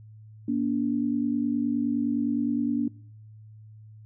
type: tone pair together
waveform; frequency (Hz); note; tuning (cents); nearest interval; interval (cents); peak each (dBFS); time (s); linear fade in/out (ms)
sine; 237.1 / 286.8; A#3 / D4; +30 / -41; minor third; 329; -26; 0.48-2.88; 5
effects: noise-tail reverb RT60 0.6 s tail -21 dB re dry + added 108 Hz sine -45 dBFS peak until 4.05 s